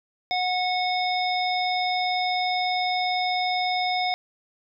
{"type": "harmonic tone", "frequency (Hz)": 731, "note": "F#5", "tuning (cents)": -21, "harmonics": [1, 3, 5, 7], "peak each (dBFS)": [-24, -29, -31, -32], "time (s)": [0.31, 4.14], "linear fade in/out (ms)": 0, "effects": []}